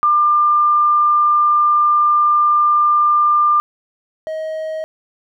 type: tone pair in turn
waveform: sine / triangle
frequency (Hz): 1196 / 631.4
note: D6 / D#5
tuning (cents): +31 / +25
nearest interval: major seventh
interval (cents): 1106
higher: first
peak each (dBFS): -10 / -19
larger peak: first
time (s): 0.03-3.6 / 4.27-4.84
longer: first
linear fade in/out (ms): 0
effects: none